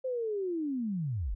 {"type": "linear sweep", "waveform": "sine", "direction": "down", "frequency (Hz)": [527, 36.71], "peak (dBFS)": -30, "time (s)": [0.04, 1.35], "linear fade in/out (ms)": 10, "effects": []}